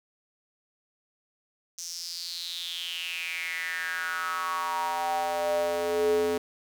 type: tone with high-pass filter sweep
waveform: square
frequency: 85.9 Hz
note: F2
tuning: 28 cents flat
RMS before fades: -30 dBFS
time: 1.78-6.38 s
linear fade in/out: 5 ms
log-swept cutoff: 6000 to 360 Hz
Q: 6.5
effects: none